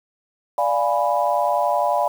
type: chord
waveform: sine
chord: D diminished seventh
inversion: none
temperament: equal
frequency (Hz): 587.3 / 698.5 / 830.6 / 987.8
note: D5 / F5 / Ab5 / Cb6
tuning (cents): 0 / 0 / 0 / 0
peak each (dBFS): -22 / -22 / -23 / -23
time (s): 0.58-2.08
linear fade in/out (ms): 2
effects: 7-bit